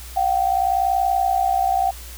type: tone pair together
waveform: sine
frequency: 710 / 770.7 Hz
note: F5 / G5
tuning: +28 / -30 cents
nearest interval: minor second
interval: 142 cents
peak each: -21 / -18 dBFS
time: 0.16-1.91 s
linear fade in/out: 10 ms
effects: added 60 Hz sine -36 dBFS peak until 2.17 s + white hiss -40 dBFS RMS until 2.17 s